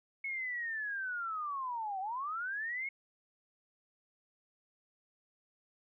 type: linear two-way sweep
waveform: sine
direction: down then up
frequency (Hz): 2200 to 740 to 2200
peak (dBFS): -35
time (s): 0.24-2.89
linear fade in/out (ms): 5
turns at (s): 2
effects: none